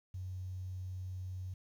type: tone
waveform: sine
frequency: 92.5 Hz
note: F#2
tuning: in tune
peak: -39 dBFS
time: 0.14-1.54 s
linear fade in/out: 5 ms
effects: 11-bit